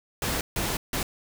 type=noise bursts at uneven times; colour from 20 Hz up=pink; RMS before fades=-28 dBFS; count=3; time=0.22-0.41 / 0.56-0.77 / 0.93-1.03 s; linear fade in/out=2 ms; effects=none